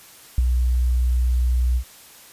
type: tone with ADSR envelope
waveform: sine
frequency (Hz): 61.74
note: B1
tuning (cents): 0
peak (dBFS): -12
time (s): 0.38-1.84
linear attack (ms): 3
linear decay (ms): 26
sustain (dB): -4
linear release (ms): 79
effects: white hiss -46 dBFS RMS until 2.32 s + resampled to 32000 Hz